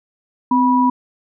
sine tone pair together, 256.1 / 977 Hz, C4 / B5, -37 / -19 cents, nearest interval octave + major seventh, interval 2318 cents, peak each -14 dBFS, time 0.51-0.9 s, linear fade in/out 5 ms, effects none

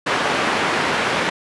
white band-pass noise, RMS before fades -20 dBFS, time 0.06-1.3 s, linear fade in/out 10 ms, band 160 to 1900 Hz, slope 12 dB/octave, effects resampled to 24000 Hz

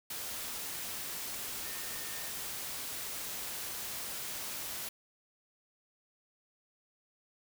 sine tone in noise, 1821 Hz, A#6, 41 cents flat, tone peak -51 dBFS, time 1.64-2.31 s, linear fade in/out 5 ms, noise white, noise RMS -40 dBFS, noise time 0.1-4.89 s, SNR -14 dB, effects none

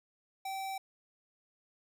square tone, 773 Hz, G5, 24 cents flat, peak -37 dBFS, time 0.45-0.78 s, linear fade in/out 5 ms, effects none

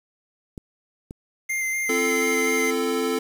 clicks, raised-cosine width 3 ms, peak -22 dBFS, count 2, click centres 0.578 / 1.109 s
square tone with vibrato, 2093 Hz, C7, in tune, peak -24 dBFS, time 1.49-2.71 s, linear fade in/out 10 ms, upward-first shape square, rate 4.1 Hz, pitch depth 13 cents each way
square chord, F major, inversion second, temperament equal with one note detuned, 261.6 / 340.7 / 440 Hz, C4 / F4 / A4, 0 / -43 / 0 cents, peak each -28 / -30 / -25 dBFS, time 1.89-3.19 s, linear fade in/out 5 ms
effects 8-bit

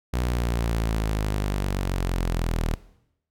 sawtooth linear sweep, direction down, 61.74 to 39 Hz, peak -19 dBFS, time 0.13-2.75 s, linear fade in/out 10 ms, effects noise-tail reverb RT60 0.8 s tail -18 dB re dry

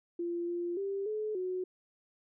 sine tone with pitch steps, 344.4 / 347.5 / 394.4 / 428.4 / 367.9 Hz, F4 / F4 / G4 / A4 / F#4, -24 / -9 / +11 / -46 / -10 cents, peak -32 dBFS, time 0.19-1.64 s, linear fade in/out 5 ms, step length 290 ms, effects none

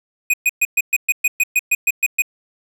square tone bursts, 2489 Hz, D#7, in tune, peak -13 dBFS, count 13, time 0.3-2.221 s, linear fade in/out 5 ms, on 37 ms, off 120 ms, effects none

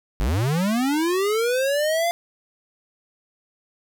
square linear sweep, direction up, 41.53 to 698 Hz, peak -20 dBFS, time 0.2-2.11 s, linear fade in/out 0 ms, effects none

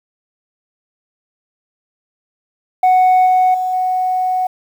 sine tone with level steps, 740 Hz, F#5, in tune, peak -5 / -7 / -15 / -13 dBFS, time 2.83-4.47 s, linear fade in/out 5 ms, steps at 3.26 / 3.54 / 3.73 s, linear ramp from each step 5 ms, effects tanh soft clip ceiling -7 dBFS + 7-bit

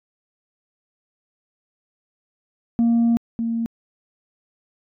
sine tone pair in turn, 233.1 / 230 Hz, A#3 / A#3, 0 / -23 cents, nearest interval unison, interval 23 cents, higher first, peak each -12 / -20 dBFS, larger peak first, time 2.79-3.17 / 3.39-3.66 s, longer first, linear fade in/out 0 ms, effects tanh soft clip ceiling -13 dBFS

